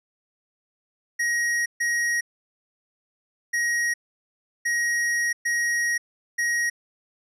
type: tone bursts at uneven times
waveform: square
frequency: 1890 Hz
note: A#6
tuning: 23 cents sharp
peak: -22 dBFS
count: 6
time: 1.19-1.66 / 1.8-2.21 / 3.53-3.94 / 4.65-5.33 / 5.45-5.98 / 6.38-6.7 s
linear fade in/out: 10 ms
effects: low-pass 10000 Hz 12 dB/octave